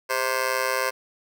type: tone with amplitude modulation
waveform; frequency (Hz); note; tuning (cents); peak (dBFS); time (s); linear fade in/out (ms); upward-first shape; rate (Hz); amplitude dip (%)
15% pulse; 523.3; C5; 0; -12; 0.09-0.91; 20; sine; 122; 100
effects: none